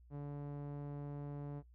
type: tone with low-pass filter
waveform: sawtooth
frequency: 144.1 Hz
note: D3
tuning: 33 cents flat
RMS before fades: -44 dBFS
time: 0.1-1.63 s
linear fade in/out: 50 ms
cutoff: 710 Hz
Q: 0.59
effects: noise-tail reverb RT60 0.1 s tail -17 dB re dry + added 60 Hz sine -59 dBFS peak until 1.74 s